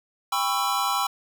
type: chord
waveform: square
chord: C# half-diminished seventh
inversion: second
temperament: just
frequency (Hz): 798.3 / 997.9 / 1108.7 / 1330.5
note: G5 / B5 / C#6 / E6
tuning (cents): +31 / +18 / 0 / +16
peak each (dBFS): -29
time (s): 0.32-1.07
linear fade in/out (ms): 5
effects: none